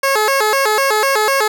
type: tone with vibrato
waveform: 15% pulse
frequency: 483 Hz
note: B4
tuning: 39 cents flat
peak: -6 dBFS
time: 0.03-1.48 s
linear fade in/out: 5 ms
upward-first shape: square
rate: 4 Hz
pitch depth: 210 cents each way
effects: none